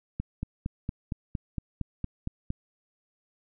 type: click train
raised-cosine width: 5 ms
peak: -18 dBFS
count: 11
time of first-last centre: 0.2-2.504 s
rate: 4.34 Hz
effects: none